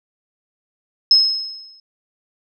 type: tone with exponential decay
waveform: sine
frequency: 5170 Hz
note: E8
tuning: 34 cents flat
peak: -6 dBFS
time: 1.11-1.8 s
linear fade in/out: 2 ms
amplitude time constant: 150 ms
effects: none